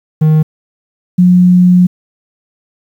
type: tone pair in turn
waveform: triangle / sine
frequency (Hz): 155.56 / 179.85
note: D#3 / F#3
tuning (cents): 0 / -49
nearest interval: minor third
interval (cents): 251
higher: second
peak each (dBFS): -3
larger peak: neither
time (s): 0.21-0.43 / 1.18-1.87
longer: second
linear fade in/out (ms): 10
effects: 7-bit